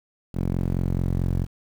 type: tone with band-pass filter sweep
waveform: sawtooth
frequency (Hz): 44.58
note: F1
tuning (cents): +36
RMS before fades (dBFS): -24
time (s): 0.33-1.47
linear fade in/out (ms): 50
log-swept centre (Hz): 180 to 120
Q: 0.97
effects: 8-bit